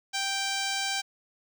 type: tone with notch filter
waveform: 5% pulse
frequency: 784 Hz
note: G5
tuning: in tune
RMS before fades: -30 dBFS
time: 0.13-1.02 s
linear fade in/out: 20 ms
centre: 12000 Hz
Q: 0.51
effects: none